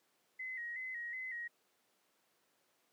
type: tone with vibrato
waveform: sine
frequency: 1962 Hz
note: B6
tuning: 12 cents flat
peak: -40 dBFS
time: 0.39-1.48 s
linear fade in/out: 10 ms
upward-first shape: square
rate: 2.7 Hz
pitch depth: 65 cents each way
effects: pink hiss -75 dBFS RMS until 2.92 s + high-pass 300 Hz 12 dB/octave